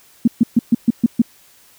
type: tone bursts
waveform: sine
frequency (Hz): 233.1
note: A#3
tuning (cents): 0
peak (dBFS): -7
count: 7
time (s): 0.25-1.219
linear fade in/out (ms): 5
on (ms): 27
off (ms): 130
effects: white hiss -50 dBFS RMS until 1.78 s